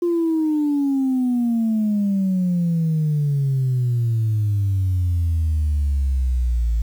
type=exponential sweep; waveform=sine; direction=down; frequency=350.3 to 55 Hz; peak=-15 dBFS; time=0.02-6.82 s; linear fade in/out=5 ms; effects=tanh soft clip ceiling -14 dBFS + 8-bit